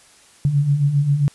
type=beating tone pair; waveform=sine; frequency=137.6 / 145.1 Hz; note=C#3 / D3; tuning=-12 / -21 cents; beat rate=7.5 Hz; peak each=-22 / -15 dBFS; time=0.45-1.28 s; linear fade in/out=0 ms; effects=white hiss -50 dBFS RMS until 1.34 s + resampled to 24000 Hz